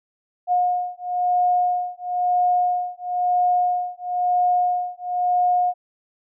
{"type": "beating tone pair", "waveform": "sine", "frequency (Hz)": [718, 719], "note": ["F5", "F#5"], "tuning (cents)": [48, -50], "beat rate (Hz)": 1, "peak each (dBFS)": -21, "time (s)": [0.47, 5.74], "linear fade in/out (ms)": 50, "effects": []}